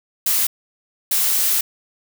blue noise bursts at uneven times, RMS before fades -18 dBFS, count 2, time 0.26-0.47 / 1.11-1.61 s, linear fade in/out 5 ms, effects none

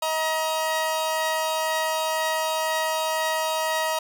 sawtooth tone pair together, 634 / 950 Hz, D#5 / A#5, +32 / +33 cents, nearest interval perfect fifth, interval 701 cents, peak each -22 dBFS, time 0.02-3.99 s, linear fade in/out 5 ms, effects none

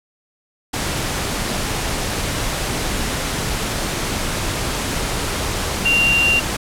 sine tone in noise, 2772 Hz, F7, 14 cents flat, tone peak -13 dBFS, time 5.85-6.4 s, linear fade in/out 10 ms, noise pink, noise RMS -22 dBFS, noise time 0.73-6.57 s, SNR +6 dB, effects low-pass 11000 Hz 12 dB/octave

